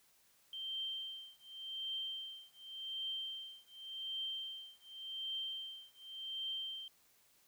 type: tone with tremolo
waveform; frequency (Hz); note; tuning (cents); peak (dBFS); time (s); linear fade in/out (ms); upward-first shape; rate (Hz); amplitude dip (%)
sine; 3139; G7; +2; -37; 0.53-6.88; 2; triangle; 0.88; 100
effects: white hiss -70 dBFS RMS until 7.47 s